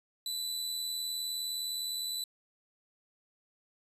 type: tone with amplitude modulation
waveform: sawtooth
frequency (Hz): 3985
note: B7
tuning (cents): +15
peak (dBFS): -29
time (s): 0.26-2.24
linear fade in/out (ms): 2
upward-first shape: sine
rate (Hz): 79.7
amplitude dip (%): 35
effects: resampled to 32000 Hz